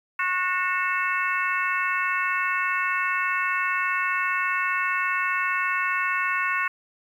harmonic tone with a mistuned harmonic, 365 Hz, F#4, 24 cents flat, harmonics 3 / 4 / 5 / 6 / 7, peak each -27 / -28 / -29 / -30 / -30 dBFS, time 0.19-6.68 s, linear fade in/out 5 ms, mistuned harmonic 7, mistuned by +61 cents, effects 9-bit

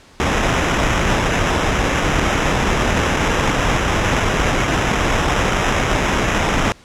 pink noise with sample-and-hold, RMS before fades -17 dBFS, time 0.2-6.72 s, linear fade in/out 0 ms, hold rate 4410 Hz, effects pink hiss -46 dBFS RMS until 6.84 s + low-pass 7000 Hz 12 dB/octave

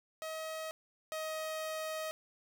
sawtooth tone pair in turn, 635 / 629.9 Hz, D#5 / D#5, +35 / +21 cents, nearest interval unison, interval 14 cents, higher first, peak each -35 / -33 dBFS, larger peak second, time 0.22-0.71 / 1.12-2.11 s, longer second, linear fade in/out 0 ms, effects none

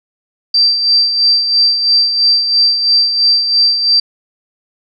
sine tone with tremolo, 4689 Hz, D8, 4 cents flat, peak -6 dBFS, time 0.54-4 s, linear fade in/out 5 ms, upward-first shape sine, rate 3 Hz, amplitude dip 55%, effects none

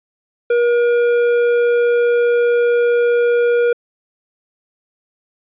sine tone with tanh clipping, 477.6 Hz, A#4, 42 cents sharp, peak -13 dBFS, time 0.5-3.73 s, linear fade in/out 5 ms, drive 10 dB, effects resampled to 8000 Hz

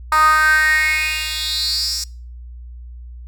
10% pulse tone with high-pass filter sweep, 310 Hz, D#4, 6 cents flat, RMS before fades -17 dBFS, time 0.12-2.04 s, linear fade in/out 2 ms, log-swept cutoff 1100 to 5900 Hz, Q 6.7, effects noise-tail reverb RT60 0.4 s tail -24 dB re dry + added 60 Hz sine -32 dBFS peak until 3.27 s

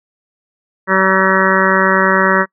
harmonic tone, 190.4 Hz, F#3, 50 cents sharp, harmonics 1 / 2 / 3 / 5 / 6 / 7 / 8 / 9 / 10, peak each -18 / -18 / -18 / -18 / -18 / -18 / -18 / -18 / -18 dBFS, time 0.87-2.46 s, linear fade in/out 50 ms, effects noise-tail reverb RT60 0.1 s tail -26 dB re dry

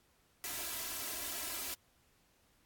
white noise with comb filter, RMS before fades -40 dBFS, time 0.44-1.74 s, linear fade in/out 0 ms, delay 3 ms, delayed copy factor +0.75, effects pink hiss -71 dBFS RMS until 2.65 s + AAC 64 kbps

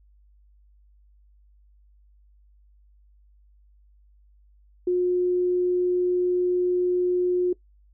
sine tone, 359.3 Hz, F4, 49 cents sharp, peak -19 dBFS, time 4.87-7.53 s, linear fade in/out 5 ms, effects noise-tail reverb RT60 0.1 s tail -20 dB re dry + added 50 Hz sine -54 dBFS peak until 7.93 s

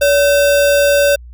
sine tone with sample-and-hold, 570 Hz, C#5, 48 cents sharp, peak -8 dBFS, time 0.01-1.16 s, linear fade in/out 10 ms, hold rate 2100 Hz, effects added 60 Hz sine -32 dBFS peak until 1.33 s

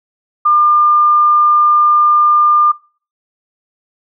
sine tone, 1200 Hz, D6, 37 cents sharp, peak -7 dBFS, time 0.45-2.72 s, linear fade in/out 10 ms, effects noise-tail reverb RT60 0.4 s tail -23 dB re dry

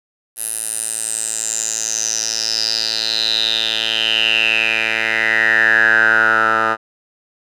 10% pulse tone with band-pass filter sweep, 111.3 Hz, A2, 20 cents sharp, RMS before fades -17 dBFS, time 0.36-6.77 s, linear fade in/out 50 ms, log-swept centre 11000 to 1200 Hz, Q 8.8, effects none

